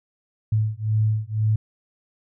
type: beating tone pair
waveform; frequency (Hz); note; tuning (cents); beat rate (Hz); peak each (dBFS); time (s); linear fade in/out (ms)
sine; 107.4 / 109.4; A2 / A2; -41 / -9; 2; -22; 0.52-1.56; 5
effects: none